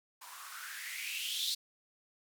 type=noise with band-pass filter sweep; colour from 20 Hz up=violet; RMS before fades=-40 dBFS; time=0.21-1.55 s; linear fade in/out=10 ms; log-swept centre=910 to 4100 Hz; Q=6.3; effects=none